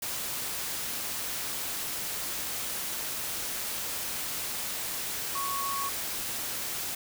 sine tone in noise, 1108.7 Hz, C#6, in tune, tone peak -31 dBFS, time 5.35-5.89 s, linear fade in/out 5 ms, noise white, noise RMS -34 dBFS, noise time 0.02-6.95 s, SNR 0 dB, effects none

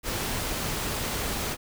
pink noise, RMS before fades -30 dBFS, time 0.03-1.57 s, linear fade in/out 50 ms, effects none

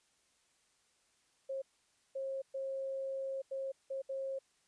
sine tone bursts at uneven times, 538 Hz, C5, 48 cents sharp, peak -36 dBFS, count 6, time 1.49-1.62 / 2.15-2.42 / 2.54-3.42 / 3.51-3.72 / 3.9-4.02 / 4.09-4.39 s, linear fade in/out 10 ms, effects white hiss -73 dBFS RMS until 4.67 s + resampled to 22050 Hz

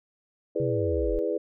sine chord, E dominant seventh, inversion none, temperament equal, 329.6 / 415.3 / 493.9 / 587.3 Hz, E4 / G#4 / B4 / D5, 0 / 0 / 0 / 0 cents, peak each -31 / -29 / -29 / -33 dBFS, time 0.55-1.38 s, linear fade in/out 10 ms
sine linear sweep, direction down, 140 to 34.79 Hz, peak -28 dBFS, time 0.6-1.19 s, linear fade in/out 0 ms
effects none

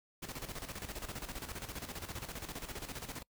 pink noise with tremolo, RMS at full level -42 dBFS, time 0.22-3.23 s, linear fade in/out 10 ms, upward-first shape square, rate 15 Hz, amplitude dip 65%, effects noise-tail reverb RT60 0.1 s tail -25 dB re dry

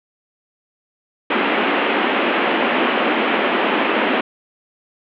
pink band-pass noise, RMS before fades -18 dBFS, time 1.3-4.21 s, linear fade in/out 5 ms, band 220 to 3100 Hz, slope 48 dB/octave, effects none

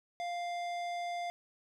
sine tone with tanh clipping, 698.5 Hz, F5, in tune, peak -37 dBFS, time 0.2-1.3 s, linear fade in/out 0 ms, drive 16 dB, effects none

